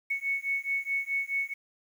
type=beating tone pair; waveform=sine; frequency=2211 / 2215.7 Hz; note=C#7 / C#7; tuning=-5 / -1 cents; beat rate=4.7 Hz; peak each=-31 dBFS; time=0.1-1.54 s; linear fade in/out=10 ms; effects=9-bit